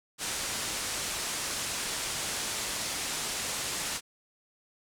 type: low-pass noise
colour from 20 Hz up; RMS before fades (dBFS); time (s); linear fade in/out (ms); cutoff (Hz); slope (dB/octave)
white; -34; 0.18-4.01; 50; 9500; 24
effects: none